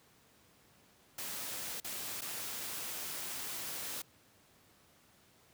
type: noise with dropouts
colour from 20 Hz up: white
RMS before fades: -41 dBFS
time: 1.18-4.02 s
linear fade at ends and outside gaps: 5 ms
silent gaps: 1.802-1.844 / 2.21-2.217 s
effects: pink hiss -65 dBFS RMS until 5.53 s + high-pass 80 Hz 12 dB/octave